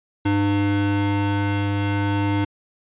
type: tone pair together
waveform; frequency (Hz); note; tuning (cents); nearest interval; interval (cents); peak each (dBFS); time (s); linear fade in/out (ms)
square; 100.68 / 301.7; G2 / D4; +47 / +47; octave + perfect fifth; 1900; -22; 0.25-2.45; 10
effects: resampled to 8000 Hz